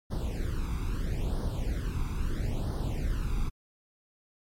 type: noise with flanger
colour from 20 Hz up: brown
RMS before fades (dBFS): -30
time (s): 0.1-3.5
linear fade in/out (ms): 20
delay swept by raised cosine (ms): 0.2 to 0.84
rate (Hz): 0.76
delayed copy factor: +0.85
effects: MP3 64 kbps